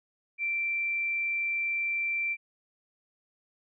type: tone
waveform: sine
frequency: 2349 Hz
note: D7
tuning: in tune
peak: -27 dBFS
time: 0.38-2.37 s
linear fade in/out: 50 ms
effects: none